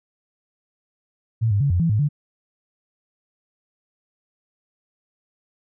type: tone with pitch steps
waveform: sine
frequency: 113.2 / 101.2 / 141 / 88.5 / 166.3 / 106.3 / 146.6 Hz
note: A2 / G#2 / C#3 / F2 / E3 / G#2 / D3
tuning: +50 / -44 / +30 / +23 / +16 / +41 / -3 cents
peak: -16 dBFS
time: 1.41-2.089 s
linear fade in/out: 20 ms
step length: 97 ms
effects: none